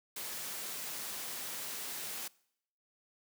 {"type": "noise", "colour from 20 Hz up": "white", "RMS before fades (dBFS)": -41, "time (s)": [0.16, 2.28], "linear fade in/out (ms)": 5, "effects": ["noise-tail reverb RT60 0.7 s tail -23 dB re dry", "high-pass 150 Hz 12 dB/octave"]}